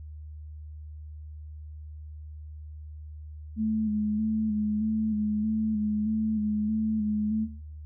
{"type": "tone with vibrato", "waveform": "sine", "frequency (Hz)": 214.8, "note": "A3", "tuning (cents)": -41, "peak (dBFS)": -24, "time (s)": [3.56, 7.48], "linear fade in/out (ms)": 50, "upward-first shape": "square", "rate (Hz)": 1.6, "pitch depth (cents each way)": 26, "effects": ["noise-tail reverb RT60 0.6 s tail -21 dB re dry", "added 76 Hz sine -39 dBFS peak until 7.85 s"]}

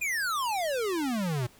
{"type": "exponential sweep", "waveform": "square", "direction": "down", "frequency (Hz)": [2498, 116.3], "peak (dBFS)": -28, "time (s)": [0.01, 1.47], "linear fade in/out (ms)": 10, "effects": ["pink hiss -57 dBFS RMS until 1.59 s"]}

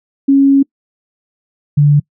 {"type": "tone pair in turn", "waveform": "sine", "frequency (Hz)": [275.4, 145.89], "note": ["C#4", "D3"], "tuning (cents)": [-11, -11], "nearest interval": "major seventh", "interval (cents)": 1100, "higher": "first", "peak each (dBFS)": -5, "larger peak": "neither", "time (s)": [[0.28, 0.63], [1.77, 2]], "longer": "first", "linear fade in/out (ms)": 10, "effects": ["noise-tail reverb RT60 0.1 s tail -25 dB re dry"]}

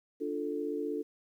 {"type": "chord", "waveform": "sine", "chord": "D minor", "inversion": "none", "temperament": "equal", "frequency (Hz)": [293.7, 349.2, 440], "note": ["D4", "F4", "A4"], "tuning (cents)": [0, 0, 0], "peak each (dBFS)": [-36, -38, -35], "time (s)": [0.2, 1.03], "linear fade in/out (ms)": 20, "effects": ["11-bit"]}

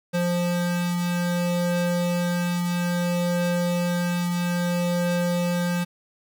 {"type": "tone pair together", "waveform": "square", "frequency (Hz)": [175.3, 525.3], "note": ["F3", "C5"], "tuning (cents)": [7, 7], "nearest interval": "octave + perfect fifth", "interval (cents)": 1900, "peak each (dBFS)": [-23, -31], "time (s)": [0.13, 5.85], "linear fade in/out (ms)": 20, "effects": ["10-bit"]}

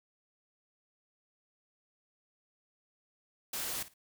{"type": "noise with echo", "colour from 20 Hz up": "white", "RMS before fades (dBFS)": -37, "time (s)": [3.53, 3.83], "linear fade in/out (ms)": 5, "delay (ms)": 55, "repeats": 2, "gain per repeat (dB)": -15, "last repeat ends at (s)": 3.94, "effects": []}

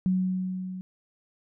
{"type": "tone with level ramp", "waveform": "sine", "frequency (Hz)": 185.4, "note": "F#3", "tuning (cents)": 4, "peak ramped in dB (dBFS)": [-20, -34], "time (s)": [0.06, 0.81], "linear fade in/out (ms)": 0, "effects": []}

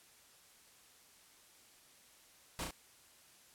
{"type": "noise with echo", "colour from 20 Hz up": "pink", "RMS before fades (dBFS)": -40, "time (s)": [2.59, 2.64], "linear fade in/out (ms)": 0, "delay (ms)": 34, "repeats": 2, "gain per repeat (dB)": -3, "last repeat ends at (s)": 2.708, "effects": ["white hiss -63 dBFS RMS until 3.54 s", "low-pass 12000 Hz 12 dB/octave"]}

